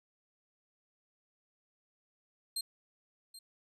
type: tone with echo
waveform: 25% pulse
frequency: 4186 Hz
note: C8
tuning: in tune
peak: -29 dBFS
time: 2.56-2.61 s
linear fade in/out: 5 ms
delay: 780 ms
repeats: 1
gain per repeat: -15 dB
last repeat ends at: 3.39 s
effects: none